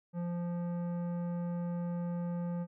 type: tone with tanh clipping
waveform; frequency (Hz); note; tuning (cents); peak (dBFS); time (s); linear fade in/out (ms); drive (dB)
sine; 173.7; F3; -9; -35; 0.13-2.67; 50; 13
effects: none